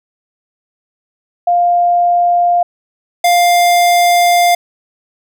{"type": "tone pair in turn", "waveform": ["sine", "square"], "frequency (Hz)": [701, 701], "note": ["F5", "F5"], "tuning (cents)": [6, 6], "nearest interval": "unison", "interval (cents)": 0, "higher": "neither", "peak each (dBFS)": -8, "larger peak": "neither", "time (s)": [[1.47, 2.63], [3.24, 4.55]], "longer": "second", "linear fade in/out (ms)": 5, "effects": []}